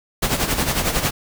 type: noise with tremolo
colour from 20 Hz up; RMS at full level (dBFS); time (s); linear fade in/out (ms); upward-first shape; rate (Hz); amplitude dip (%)
pink; -18; 0.22-1.11; 10; sine; 11; 65
effects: none